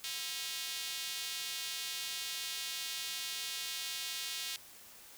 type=tone with high-pass filter; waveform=square; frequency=146.83 Hz; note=D3; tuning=in tune; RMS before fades=-40 dBFS; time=0.04-4.56 s; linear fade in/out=0 ms; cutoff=3400 Hz; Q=1.4; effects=white hiss -55 dBFS RMS until 5.17 s